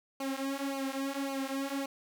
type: tone with flanger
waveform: sawtooth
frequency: 272.8 Hz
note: C#4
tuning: 28 cents flat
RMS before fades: -35 dBFS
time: 0.2-1.86 s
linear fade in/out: 5 ms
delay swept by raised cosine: 0.55 to 5.15 ms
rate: 1.8 Hz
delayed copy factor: -1
effects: none